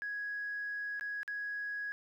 sine tone with dropouts, 1664 Hz, G#6, 3 cents sharp, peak -35 dBFS, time 0.02-1.92 s, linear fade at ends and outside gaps 0 ms, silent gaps 0.996-1.01 / 1.231-1.278 s, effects tanh soft clip ceiling -31 dBFS + 12-bit

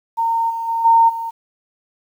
sine tone with level steps, 916 Hz, A#5, 31 cents flat, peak -15 / -21 / -17 / -8 / -22 dBFS, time 0.17-1.31 s, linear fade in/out 20 ms, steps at 0.49 / 0.67 / 0.84 / 1.08 s, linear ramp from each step 20 ms, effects 8-bit

